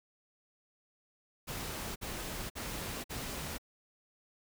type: noise bursts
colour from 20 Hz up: pink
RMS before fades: -40 dBFS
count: 4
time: 1.47-3.583 s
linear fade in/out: 20 ms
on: 490 ms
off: 51 ms
effects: none